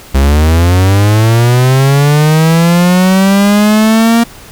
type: linear sweep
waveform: 45% pulse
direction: up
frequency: 65.7 to 234.4 Hz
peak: -5 dBFS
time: 0.14-4.24 s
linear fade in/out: 10 ms
effects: pink hiss -34 dBFS RMS until 4.51 s